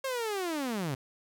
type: linear sweep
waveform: sawtooth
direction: down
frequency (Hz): 544 to 123.47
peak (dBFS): -27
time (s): 0.04-0.95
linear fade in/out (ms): 5
effects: none